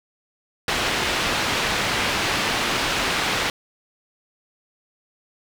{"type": "low-pass noise", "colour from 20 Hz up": "white", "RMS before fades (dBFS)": -23, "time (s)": [0.68, 3.5], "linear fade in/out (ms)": 2, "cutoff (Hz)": 3200, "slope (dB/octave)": 12, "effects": []}